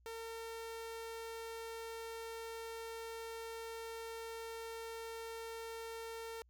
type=tone; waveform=sawtooth; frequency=454.6 Hz; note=A#4; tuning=43 cents flat; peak=-40 dBFS; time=0.06-6.42 s; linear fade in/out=0 ms; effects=added 60 Hz sine -65 dBFS peak until 6.49 s